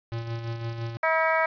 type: tone with tremolo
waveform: square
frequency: 115.6 Hz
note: A#2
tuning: 14 cents flat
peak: -29 dBFS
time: 0.12-0.97 s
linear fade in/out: 0 ms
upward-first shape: sine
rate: 5.9 Hz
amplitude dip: 45%
type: harmonic tone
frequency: 321.8 Hz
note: E4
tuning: 42 cents flat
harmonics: 2 / 3 / 4 / 5 / 6 / 7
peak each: -25 / -27 / -28 / -29 / -30 / -30 dBFS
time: 1.03-1.46 s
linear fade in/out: 5 ms
effects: resampled to 11025 Hz + 8-bit